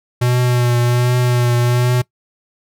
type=tone with vibrato; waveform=square; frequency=122.4 Hz; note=B2; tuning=15 cents flat; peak=-13 dBFS; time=0.21-2.02 s; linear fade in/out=10 ms; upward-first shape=triangle; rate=1.3 Hz; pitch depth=29 cents each way; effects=noise-tail reverb RT60 0.1 s tail -21 dB re dry